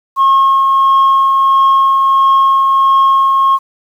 sine tone with tremolo, 1082 Hz, C#6, 42 cents flat, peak -3 dBFS, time 0.16-3.59 s, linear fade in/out 50 ms, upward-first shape triangle, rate 1.5 Hz, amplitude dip 35%, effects tanh soft clip ceiling -4 dBFS + 7-bit

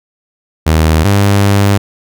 sawtooth tone pair in turn, 79.2 / 100.26 Hz, D#2 / G2, +31 / +39 cents, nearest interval major third, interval 408 cents, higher second, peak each -3 dBFS, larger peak neither, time 0.66-1.04 / 1.04-1.78 s, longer second, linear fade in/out 10 ms, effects none

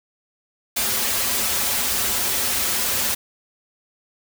white noise with comb filter, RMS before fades -22 dBFS, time 0.76-3.15 s, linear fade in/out 10 ms, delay 6.5 ms, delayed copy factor -1, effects none

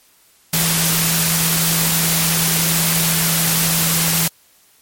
sine tone in noise, 164.81 Hz, E3, in tune, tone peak -20 dBFS, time 0.53-4.28 s, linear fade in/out 5 ms, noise white, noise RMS -17 dBFS, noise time 0.53-4.28 s, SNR -6 dB, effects white hiss -53 dBFS RMS until 4.81 s + MP3 64 kbps

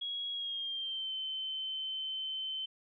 sine tone with pitch glide, 3316 to 3076 Hz, G#7 to G7, -3 to -33 cents, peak -35 dBFS, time 0.01-2.66 s, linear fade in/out 10 ms, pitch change -130 cents, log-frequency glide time 0.32-1.13 s, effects none

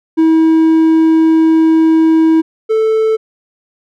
triangle tone pair in turn, 321.7 / 440.3 Hz, E4 / A4, -42 / +1 cents, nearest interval perfect fourth, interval 543 cents, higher second, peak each -4 / -7 dBFS, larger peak first, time 0.17-2.42 / 2.69-3.17 s, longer first, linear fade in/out 20 ms, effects none

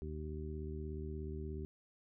harmonic tone, 76.8 Hz, D#2, 22 cents flat, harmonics 1 / 2 / 3 / 4 / 5, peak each -42 / -48 / -50 / -53 / -47 dBFS, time 0.02-1.65 s, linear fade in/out 0 ms, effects none

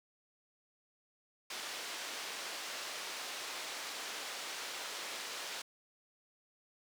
white band-pass noise, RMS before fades -43 dBFS, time 1.5-5.62 s, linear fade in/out 5 ms, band 390 to 5100 Hz, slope 12 dB/octave, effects none

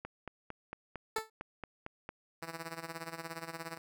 click train, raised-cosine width 0.5 ms, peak -26 dBFS, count 10, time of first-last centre 0.05-2.091 s, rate 4.41 Hz
15% pulse tone with exponential decay, 440 Hz, A4, in tune, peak -23 dBFS, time 1.16-1.3 s, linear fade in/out 5 ms, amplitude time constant 30 ms
5% pulse tone with tremolo, 164.81 Hz, E3, in tune, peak -27 dBFS, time 2.42-3.78 s, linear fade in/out 5 ms, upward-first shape sine, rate 17 Hz, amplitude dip 80%
effects none

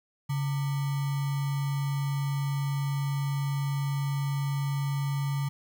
sine tone with sample-and-hold, 140 Hz, C#3, 18 cents sharp, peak -26 dBFS, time 0.29-5.49 s, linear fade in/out 10 ms, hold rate 1050 Hz, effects none

